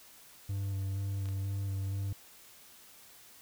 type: tone with vibrato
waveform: triangle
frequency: 97.9 Hz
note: G2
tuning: 2 cents flat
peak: -30 dBFS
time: 0.49-2.13 s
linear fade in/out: 5 ms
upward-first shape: square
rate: 2.1 Hz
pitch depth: 15 cents each way
type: clicks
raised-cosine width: 0.2 ms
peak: -34 dBFS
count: 2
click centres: 1.257 / 1.288 s
effects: white hiss -56 dBFS RMS until 3.41 s